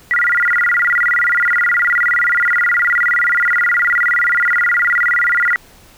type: tone with vibrato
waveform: sine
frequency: 1661.2 Hz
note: G#6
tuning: in tune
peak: -11 dBFS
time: 0.11-5.56 s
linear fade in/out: 0 ms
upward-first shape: square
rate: 19 Hz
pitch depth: 280 cents each way
effects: pink hiss -45 dBFS RMS until 5.97 s

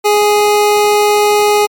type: tone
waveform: 25% pulse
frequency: 416 Hz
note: G#4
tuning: 3 cents sharp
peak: -4 dBFS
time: 0.04-1.67 s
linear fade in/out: 20 ms
effects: MP3 96 kbps

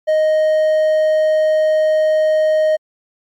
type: tone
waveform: triangle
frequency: 622.3 Hz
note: D#5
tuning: in tune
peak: -9 dBFS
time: 0.07-2.77 s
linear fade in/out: 20 ms
effects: MP3 96 kbps

